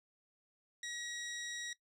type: tone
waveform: 15% pulse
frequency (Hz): 1906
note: A#6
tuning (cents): +38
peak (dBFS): -35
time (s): 0.83-1.73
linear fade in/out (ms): 2
effects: noise-tail reverb RT60 0.1 s tail -18 dB re dry + low-pass 9000 Hz 12 dB/octave